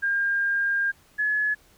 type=tone pair in turn; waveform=sine; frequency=1607 / 1702.6 Hz; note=G6 / G#6; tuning=+43 / +43 cents; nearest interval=minor second; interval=100 cents; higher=second; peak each=-21 dBFS; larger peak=neither; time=0.02-0.92 / 1.18-1.55 s; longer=first; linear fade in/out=20 ms; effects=pink hiss -58 dBFS RMS until 1.77 s